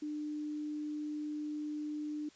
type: tone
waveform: sine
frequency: 300 Hz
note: D4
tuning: 37 cents sharp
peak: -36 dBFS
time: 0.02-2.29 s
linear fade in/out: 5 ms
effects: white hiss -62 dBFS RMS until 2.35 s + resampled to 16000 Hz